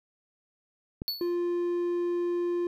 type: click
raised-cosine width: 3 ms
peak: -21 dBFS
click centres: 1.019 s
type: tone with exponential decay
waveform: square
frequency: 4435 Hz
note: C#8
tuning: in tune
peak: -26 dBFS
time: 1.08-1.36 s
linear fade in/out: 0 ms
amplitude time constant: 60 ms
type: tone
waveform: triangle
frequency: 349.2 Hz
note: F4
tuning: in tune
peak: -24 dBFS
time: 1.21-2.67 s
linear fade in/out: 2 ms
effects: none